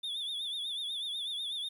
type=tone with vibrato; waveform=triangle; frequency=3520 Hz; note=A7; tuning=in tune; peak=-33 dBFS; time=0.03-1.69 s; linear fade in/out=10 ms; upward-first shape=triangle; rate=8.1 Hz; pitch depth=110 cents each way; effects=11-bit